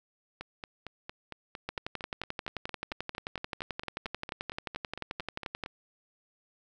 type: two click trains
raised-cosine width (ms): 0.3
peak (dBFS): -23 / -18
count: 24 / 46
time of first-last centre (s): 0.41-5.661 / 1.69-5.637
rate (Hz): 4.38 / 11.4
effects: none